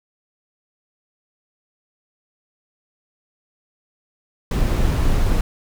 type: noise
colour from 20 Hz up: brown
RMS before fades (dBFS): -17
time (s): 4.51-5.41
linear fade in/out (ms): 2
effects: none